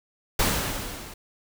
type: noise with level ramp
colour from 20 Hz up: pink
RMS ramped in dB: -21 to -42 dBFS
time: 0.39-1.14 s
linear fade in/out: 5 ms
effects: none